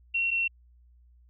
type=tone pair in turn; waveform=sine; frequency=2730 / 2720 Hz; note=F7 / F7; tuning=-40 / -46 cents; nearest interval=unison; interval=6 cents; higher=first; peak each=-24 dBFS; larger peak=neither; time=0.14-0.31 / 0.31-0.48 s; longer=neither; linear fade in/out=10 ms; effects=added 60 Hz sine -55 dBFS peak until 1.29 s